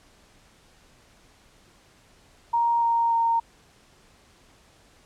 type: tone with pitch steps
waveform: sine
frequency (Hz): 936 / 929 / 922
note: A#5 / A#5 / A#5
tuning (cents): +7 / -6 / -19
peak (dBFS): -19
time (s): 2.53-3.4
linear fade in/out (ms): 10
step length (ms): 290
effects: pink hiss -57 dBFS RMS until 5.05 s + low-pass 9000 Hz 12 dB/octave